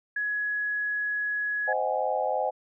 sine tone, 1680 Hz, G#6, 19 cents sharp, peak -26 dBFS, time 0.16-1.73 s, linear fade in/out 5 ms
sine chord, Ab dominant seventh, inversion first, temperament just, 519.1 / 623 / 747.5 / 830.6 Hz, C5 / Eb5 / Gb5 / Ab5, -14 / +2 / +17 / 0 cents, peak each -30 dBFS, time 1.67-2.51 s, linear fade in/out 20 ms
effects none

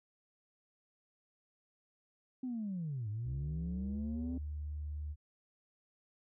sine linear two-way sweep, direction down then up, 261.6 to 101.5 to 261.6 Hz, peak -35 dBFS, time 2.43-4.38 s, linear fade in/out 5 ms, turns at 3.09 s
sine tone with pitch glide, 66.9 to 74.66 Hz, C2 to D2, +39 to +29 cents, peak -37 dBFS, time 3.24-5.16 s, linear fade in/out 50 ms, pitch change +190 cents, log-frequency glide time 3.36-3.95 s
effects tanh soft clip ceiling -32 dBFS

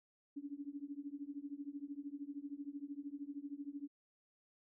sine tone with tremolo, 285.2 Hz, C#4, 49 cents sharp, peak -39 dBFS, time 0.36-3.88 s, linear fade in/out 10 ms, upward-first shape triangle, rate 13 Hz, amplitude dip 100%, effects none

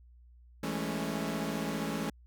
sawtooth chord, A major seventh, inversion second, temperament equal with one note detuned, 164.81 / 204.9 / 220 / 277.2 Hz, E3 / G#3 / A3 / C#4, 0 / -23 / 0 / 0 cents, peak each -34 dBFS, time 0.63-2.1 s, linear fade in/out 5 ms, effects added 60 Hz sine -54 dBFS peak until 2.26 s

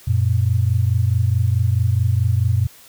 sine tone pair together, 92.5 / 117.15 Hz, F#2 / A#2, 0 / +9 cents, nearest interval major third, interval 409 cents, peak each -17 dBFS, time 0.07-2.67 s, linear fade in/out 10 ms, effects white hiss -46 dBFS RMS until 2.88 s

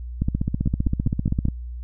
two click trains, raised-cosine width 5 ms, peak -10 / -9 dBFS, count 5 / 20, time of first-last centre 0.66-1.485 / 0.22-1.454 s, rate 4.85 / 15.4 Hz, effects added 60 Hz sine -30 dBFS peak until 1.83 s

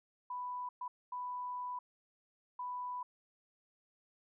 sine tone bursts at uneven times, 991 Hz, B5, 6 cents sharp, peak -38 dBFS, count 4, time 0.3-0.69 / 0.81-0.88 / 1.12-1.79 / 2.59-3.03 s, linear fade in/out 5 ms, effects none

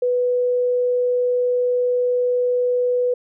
sine tone, 493.9 Hz, B4, in tune, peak -16 dBFS, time 0.02-3.14 s, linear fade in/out 5 ms, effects none

